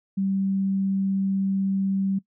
sine tone, 194 Hz, G3, 18 cents flat, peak -21 dBFS, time 0.17-2.19 s, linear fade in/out 10 ms, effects noise-tail reverb RT60 0.1 s tail -20 dB re dry

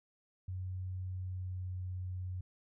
sine tone with pitch glide, 92.5 to 91.65 Hz, F#2 to F#2, 0 to -16 cents, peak -37 dBFS, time 0.48-2.41 s, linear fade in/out 5 ms, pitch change -16 cents, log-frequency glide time 1.09-1.75 s, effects none

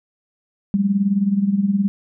sine tone with tremolo, 199 Hz, G3, 26 cents sharp, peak -12 dBFS, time 0.74-1.88 s, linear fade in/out 0 ms, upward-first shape sine, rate 19 Hz, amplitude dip 70%, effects none

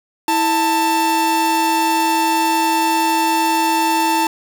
45% pulse tone pair together, 326.5 / 889 Hz, E4 / A5, -17 / +18 cents, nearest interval octave + perfect fourth, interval 1735 cents, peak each -20 / -15 dBFS, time 0.28-4.27 s, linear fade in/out 2 ms, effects 8-bit

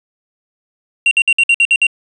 triangle tone bursts, 2757 Hz, F7, 23 cents flat, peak -6 dBFS, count 8, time 1.06-1.868 s, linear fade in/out 2 ms, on 52 ms, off 56 ms, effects resampled to 22050 Hz + 7-bit

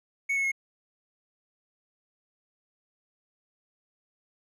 triangle tone with pitch steps, 2217 / 2192 / 2166 Hz, C#7 / C#7 / C#7, 0 / -20 / -41 cents, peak -23 dBFS, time 0.29-0.518 s, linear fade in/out 10 ms, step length 76 ms, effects none

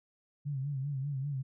sine tone with vibrato, 138.59 Hz, C#3, in tune, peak -32 dBFS, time 0.45-1.43 s, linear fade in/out 20 ms, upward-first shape sine, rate 5.1 Hz, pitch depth 95 cents each way, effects none

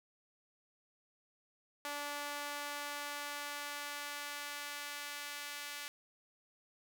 sawtooth tone with high-pass filter sweep, 290 Hz, D4, 22 cents flat, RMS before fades -43 dBFS, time 1.85-5.88 s, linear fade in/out 0 ms, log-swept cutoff 830 to 1900 Hz, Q 0.84, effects none

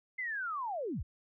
sine linear sweep, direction down, 2093 to 30.44 Hz, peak -34 dBFS, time 0.18-1.03 s, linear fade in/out 10 ms, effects none

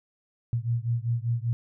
sine beating tone pair, 115.5 / 120.6 Hz, A#2 / B2, -16 / -41 cents, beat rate 5.1 Hz, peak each -27 / -28 dBFS, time 0.53-1.53 s, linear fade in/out 0 ms, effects none

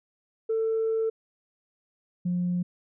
sine tone pair in turn, 446.2 / 177.69 Hz, A4 / F3, +24 / +30 cents, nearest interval octave + major third, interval 1594 cents, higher first, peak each -22 / -23 dBFS, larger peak first, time 0.49-1.1 / 2.25-2.63 s, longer first, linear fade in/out 10 ms, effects tanh soft clip ceiling -20 dBFS

